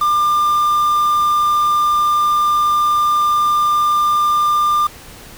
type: tone with quantisation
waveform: triangle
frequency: 1196 Hz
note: D6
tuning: 31 cents sharp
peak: -10 dBFS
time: 0.01-4.87 s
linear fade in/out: 5 ms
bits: 5
effects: pink hiss -38 dBFS RMS until 5.37 s